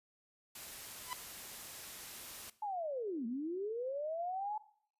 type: noise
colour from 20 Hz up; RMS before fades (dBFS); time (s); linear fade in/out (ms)
white; -48; 0.55-2.5; 5
type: tone with exponential growth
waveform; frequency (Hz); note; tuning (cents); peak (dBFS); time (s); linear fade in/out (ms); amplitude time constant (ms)
sawtooth; 1000; B5; +21; -31; 1.03-1.13; 0; 20
type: linear two-way sweep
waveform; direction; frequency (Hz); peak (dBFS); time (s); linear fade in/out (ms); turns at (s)
sine; down then up; 866 to 220 to 866; -36; 2.62-4.58; 5; 3.26
effects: noise-tail reverb RT60 0.6 s tail -18 dB re dry + resampled to 32000 Hz